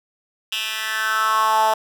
10% pulse tone with high-pass filter sweep, 218.9 Hz, A3, 9 cents flat, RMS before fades -20 dBFS, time 0.52-1.74 s, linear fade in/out 5 ms, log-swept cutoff 2800 to 750 Hz, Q 4.7, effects none

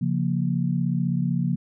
sine chord, Bb minor, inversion first, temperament equal, 138.59 / 174.61 / 233.1 Hz, Db3 / F3 / Bb3, 0 / 0 / 0 cents, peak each -25 / -24 / -28 dBFS, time 0.01-1.56 s, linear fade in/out 10 ms, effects none

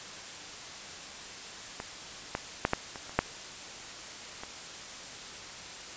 clicks, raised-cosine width 0.5 ms, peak -21 / -15 / -9 / -10 / -25 / -28 / -7 / -24 dBFS, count 8, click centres 1.801 / 2.351 / 2.651 / 2.734 / 2.958 / 3.095 / 3.19 / 4.435 s, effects white hiss -43 dBFS RMS until 5.96 s + resampled to 16000 Hz

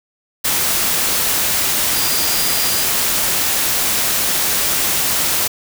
sine tone in noise, 4835 Hz, D8, 50 cents sharp, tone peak -24 dBFS, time 1.94-2.84 s, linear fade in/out 10 ms, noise white, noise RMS -17 dBFS, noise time 0.44-5.48 s, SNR -10 dB, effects none

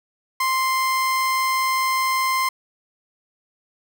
30% pulse tone, 1046.5 Hz, C6, in tune, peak -16 dBFS, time 0.4-2.49 s, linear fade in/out 5 ms, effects none

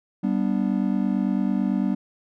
triangle chord, G major, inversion none, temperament just, 196 / 245 / 294 Hz, G3 / B3 / D4, 0 / -14 / +2 cents, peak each -21 / -23 / -26 dBFS, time 0.23-1.95 s, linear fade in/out 10 ms, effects none

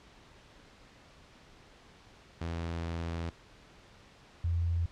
sawtooth / sine tone pair in turn, 83.7 / 84.97 Hz, E2 / F2, +27 / -47 cents, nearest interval unison, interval 26 cents, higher second, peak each -30 / -27 dBFS, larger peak second, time 2.41-3.3 / 4.44-4.86 s, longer first, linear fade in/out 5 ms, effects pink hiss -57 dBFS RMS until 4.91 s + low-pass 5000 Hz 12 dB/octave

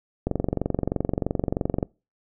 click train, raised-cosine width 2 ms, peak -10 dBFS, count 37, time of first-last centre 0.27-1.828 s, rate 23.1 Hz, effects noise-tail reverb RT60 0.3 s tail -24 dB re dry

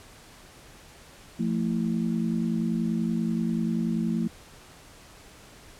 sine tone cluster, 173.9 / 224.3 / 330.8 Hz, F3 / A3 / E4, -7 / +34 / +6 cents, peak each -28 / -26 / -35 dBFS, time 1.39-4.28 s, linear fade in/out 10 ms, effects pink hiss -50 dBFS RMS until 5.79 s + low-pass 11000 Hz 12 dB/octave

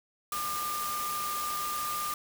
sine tone in noise, 1200 Hz, D6, 37 cents sharp, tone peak -32 dBFS, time 0.32-2.14 s, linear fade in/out 2 ms, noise white, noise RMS -37 dBFS, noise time 0.32-2.14 s, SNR +2 dB, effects none

